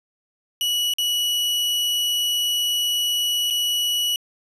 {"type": "tone with dropouts", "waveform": "40% pulse", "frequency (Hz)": 2936, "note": "F#7", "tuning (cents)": -14, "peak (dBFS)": -19, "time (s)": [0.61, 4.16], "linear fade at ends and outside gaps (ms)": 1, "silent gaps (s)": [[0.937, 0.984], [3.502, 3.507]], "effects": ["resampled to 32000 Hz"]}